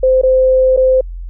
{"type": "tone with dropouts", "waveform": "sine", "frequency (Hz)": 518, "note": "C5", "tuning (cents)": -17, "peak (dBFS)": -7, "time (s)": [0.03, 1.01], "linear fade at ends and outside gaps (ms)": 5, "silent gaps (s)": [[0.215, 0.233], [0.765, 0.773]], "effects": ["added 43 Hz sine -23 dBFS peak until 1.29 s"]}